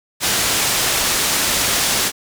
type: low-pass noise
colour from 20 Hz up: white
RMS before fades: -18 dBFS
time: 0.2-2.12 s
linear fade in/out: 50 ms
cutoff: 8900 Hz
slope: 12 dB/octave
effects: none